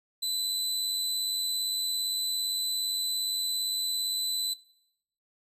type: tone with amplitude modulation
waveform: sawtooth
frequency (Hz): 4009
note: B7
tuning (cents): +25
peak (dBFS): -24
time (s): 0.22-4.54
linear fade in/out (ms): 10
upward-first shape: sine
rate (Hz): 97.5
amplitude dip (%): 35
effects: noise-tail reverb RT60 0.8 s tail -20 dB re dry + resampled to 32000 Hz